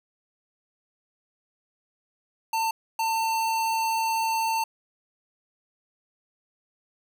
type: tone bursts at uneven times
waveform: square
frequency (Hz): 898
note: A5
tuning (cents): +35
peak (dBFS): -24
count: 2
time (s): 2.53-2.71 / 2.99-4.64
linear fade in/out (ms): 5
effects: none